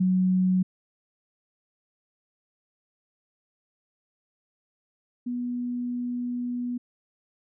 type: tone pair in turn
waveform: sine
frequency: 185 / 244.5 Hz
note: F#3 / B3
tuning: 0 / -17 cents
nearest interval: perfect fourth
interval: 483 cents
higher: second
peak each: -19 / -27 dBFS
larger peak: first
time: 0-0.63 / 5.26-6.78 s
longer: second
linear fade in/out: 10 ms
effects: none